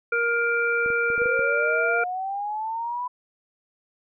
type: harmonic tone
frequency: 469.4 Hz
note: A#4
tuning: 12 cents sharp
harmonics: 1 / 3 / 5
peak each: -26 / -22 / -29 dBFS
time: 0.12-2.04 s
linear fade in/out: 5 ms
type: clicks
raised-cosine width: 2 ms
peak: -25 dBFS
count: 7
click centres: 0.861 / 0.903 / 1.102 / 1.179 / 1.218 / 1.258 / 1.393 s
type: linear sweep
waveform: sine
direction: up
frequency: 466.2 to 999 Hz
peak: -26 dBFS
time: 1.15-3.08 s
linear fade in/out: 10 ms
effects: none